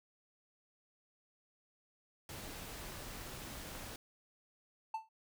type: noise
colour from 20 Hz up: pink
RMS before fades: -47 dBFS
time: 2.29-3.96 s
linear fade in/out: 2 ms
type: click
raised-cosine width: 0.5 ms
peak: -32 dBFS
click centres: 3.752 s
type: tone with exponential decay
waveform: triangle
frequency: 885 Hz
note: A5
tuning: 10 cents sharp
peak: -31 dBFS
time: 4.94-5.09 s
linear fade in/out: 5 ms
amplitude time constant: 31 ms
effects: none